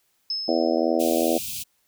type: tone with exponential decay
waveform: sine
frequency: 5200 Hz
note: E8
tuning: 24 cents flat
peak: -23 dBFS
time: 0.3-1.32 s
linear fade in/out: 2 ms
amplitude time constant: 220 ms
type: harmonic tone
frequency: 82.41 Hz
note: E2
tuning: in tune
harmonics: 3 / 4 / 5 / 6 / 7 / 8 / 9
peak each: -27 / -24 / -31 / -27 / -26 / -27 / -31 dBFS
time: 0.48-1.38 s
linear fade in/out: 5 ms
type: band-stop noise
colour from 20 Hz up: white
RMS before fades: -32 dBFS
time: 0.99-1.64 s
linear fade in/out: 20 ms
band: 240 to 2400 Hz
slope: 96 dB/octave
effects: white hiss -68 dBFS RMS until 1.87 s